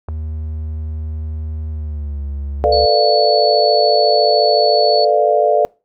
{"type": "tone with pitch glide", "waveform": "triangle", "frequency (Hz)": [77.78, 70.51], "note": ["D#2", "C#2"], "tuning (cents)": [0, 30], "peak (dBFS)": -19, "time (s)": [0.08, 2.86], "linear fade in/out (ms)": 10, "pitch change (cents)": -170, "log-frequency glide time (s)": [1.71, 2.23]}
{"type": "click", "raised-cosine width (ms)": 1, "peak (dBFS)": -16, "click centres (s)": 0.086}
{"type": "chord", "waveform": "sine", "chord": "B half-diminished seventh", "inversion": "third", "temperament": "equal with one note detuned", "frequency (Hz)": [440, 493.9, 592.8, 698.5], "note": ["A4", "B4", "D5", "F5"], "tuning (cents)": [0, 0, 16, 0], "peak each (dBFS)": [-16, -20, -14, -15], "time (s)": [2.64, 5.65], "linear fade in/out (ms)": 0}
{"type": "tone", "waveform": "sine", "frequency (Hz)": 4435, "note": "C#8", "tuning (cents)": 0, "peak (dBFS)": -17, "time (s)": [2.72, 5.05], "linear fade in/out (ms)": 5}
{"effects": ["noise-tail reverb RT60 0.3 s tail -26 dB re dry"]}